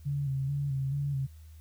sine tone with vibrato, 138.6 Hz, C#3, in tune, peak -28 dBFS, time 0.05-1.27 s, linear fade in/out 20 ms, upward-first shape square, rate 2.3 Hz, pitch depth 44 cents each way, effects added 78 Hz sine -47 dBFS peak until 1.6 s + white hiss -65 dBFS RMS until 1.6 s

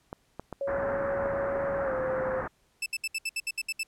clicks, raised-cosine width 1 ms, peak -22 dBFS, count 7, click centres 0.129 / 0.396 / 0.527 / 0.831 / 0.902 / 1.258 / 1.337 s
sine tone with pitch glide, 554.4 to 520.3 Hz, C#5 to C5, 0 to -10 cents, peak -28 dBFS, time 0.61-2.41 s, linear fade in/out 2 ms, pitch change -110 cents, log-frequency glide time 1.84-1.92 s
white low-pass noise, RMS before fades -35 dBFS, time 0.67-2.48 s, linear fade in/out 10 ms, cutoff 1700 Hz, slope 48 dB/octave
sawtooth tone bursts, 2637 Hz, E7, in tune, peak -25 dBFS, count 10, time 2.82-3.833 s, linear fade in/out 5 ms, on 41 ms, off 67 ms
effects pink hiss -68 dBFS RMS until 3.87 s + low-pass 12000 Hz 12 dB/octave

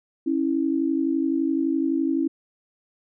sine tone pair together, 273.9 / 325.7 Hz, C#4 / E4, -21 / -21 cents, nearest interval minor third, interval 300 cents, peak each -23 dBFS, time 0.26-2.28 s, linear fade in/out 10 ms, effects none

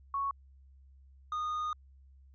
sine / triangle tone pair in turn, 1108.7 / 1230.4 Hz, C#6 / D#6, 0 / -20 cents, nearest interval major second, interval 180 cents, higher second, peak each -30 / -30 dBFS, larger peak neither, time 0.14-0.31 / 1.32-1.73 s, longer second, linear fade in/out 2 ms, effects added 67 Hz sine -55 dBFS peak until 2.34 s + resampled to 16000 Hz

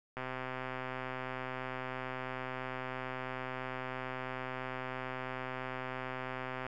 click train, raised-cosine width 0.5 ms, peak -24 dBFS, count 839, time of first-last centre 0.17-6.666 s, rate 129 Hz, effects none

